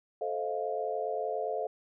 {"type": "chord", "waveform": "sine", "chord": "F dominant seventh", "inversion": "first", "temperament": "just", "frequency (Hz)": [436.5, 523.8, 628.6, 698.5], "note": ["A4", "C5", "Eb5", "F5"], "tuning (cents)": [-14, 2, 18, 0], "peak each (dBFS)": [-35, -37, -37, -35], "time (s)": [0.21, 1.67], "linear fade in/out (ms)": 5, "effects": []}